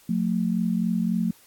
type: tone pair together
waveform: sine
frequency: 180 / 223.7 Hz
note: F#3 / A3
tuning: -47 / +29 cents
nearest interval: major third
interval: 376 cents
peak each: -24 dBFS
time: 0.09-1.31 s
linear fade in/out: 5 ms
effects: white hiss -55 dBFS RMS until 1.46 s + AAC 64 kbps